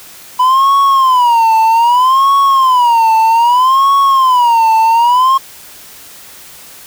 triangle tone with vibrato, 993 Hz, B5, 9 cents sharp, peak -4 dBFS, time 0.39-5.38 s, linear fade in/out 10 ms, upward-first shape sine, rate 0.63 Hz, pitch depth 190 cents each way, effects white hiss -35 dBFS RMS until 6.86 s

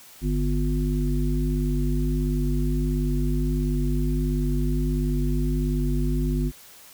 harmonic tone with a mistuned harmonic, 50 Hz, G1, 35 cents sharp, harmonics 1 / 3 / 5 / 7, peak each -23 / -27 / -28 / -33 dBFS, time 0.21-6.52 s, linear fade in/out 50 ms, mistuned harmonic 3, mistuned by -17 cents, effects white hiss -48 dBFS RMS until 6.93 s

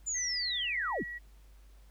sine linear sweep, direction down, 7150 to 87.31 Hz, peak -31 dBFS, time 0.06-1.04 s, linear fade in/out 20 ms
sine tone with pitch glide, 1975.5 to 1924.8 Hz, B6 to B6, 0 to -45 cents, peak -38 dBFS, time 0.14-1.19 s, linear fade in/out 20 ms, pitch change -45 cents, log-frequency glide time 0.29-0.94 s
effects added 50 Hz sine -53 dBFS peak until 1.9 s + pink hiss -67 dBFS RMS until 1.9 s

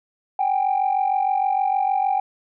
sine tone pair together, 765 / 811.5 Hz, G5 / G#5, -42 / -40 cents, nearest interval minor second, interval 102 cents, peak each -19 / -20 dBFS, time 0.39-2.2 s, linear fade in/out 5 ms, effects tanh soft clip ceiling -13 dBFS

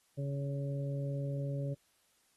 harmonic tone, 140 Hz, C#3, 18 cents sharp, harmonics 1 / 2 / 3 / 4, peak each -34 / -45 / -47 / -43 dBFS, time 0.17-1.75 s, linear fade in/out 20 ms, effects white hiss -72 dBFS RMS until 2.36 s + AAC 32 kbps

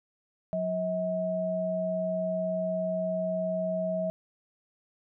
sine tone pair together, 181.65 / 641 Hz, F#3 / E5, -32 / -49 cents, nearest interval octave + minor seventh, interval 2183 cents, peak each -33 / -28 dBFS, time 0.53-4.1 s, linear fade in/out 0 ms, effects none

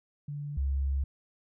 sine tone pair in turn, 145.2 / 68.53 Hz, D3 / C#2, -19 / -19 cents, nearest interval octave + minor second, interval 1300 cents, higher first, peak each -34 / -26 dBFS, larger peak second, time 0.28-0.57 / 0.57-1.04 s, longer second, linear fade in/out 5 ms, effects none

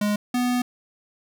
square tone pair in turn, 207.7 / 247 Hz, G#3 / B3, 0 / 0 cents, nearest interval minor third, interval 300 cents, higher second, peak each -21 dBFS, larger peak neither, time 0.01-0.16 / 0.34-0.62 s, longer second, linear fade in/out 5 ms, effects none

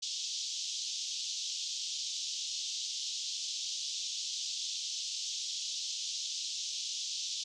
white band-pass noise, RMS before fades -38 dBFS, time 0.02-7.44 s, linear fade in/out 10 ms, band 3100 to 6600 Hz, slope 48 dB/octave, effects none

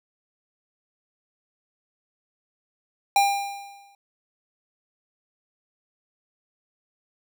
square tone with exponential decay, 800 Hz, G5, 35 cents sharp, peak -15 dBFS, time 3.16-3.95 s, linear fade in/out 2 ms, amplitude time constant 170 ms, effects none

